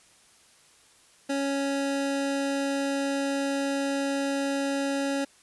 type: tone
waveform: 25% pulse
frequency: 277.2 Hz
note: C#4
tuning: in tune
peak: -22 dBFS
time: 1.29-5.25 s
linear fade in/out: 10 ms
effects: white hiss -58 dBFS RMS until 5.42 s + resampled to 24000 Hz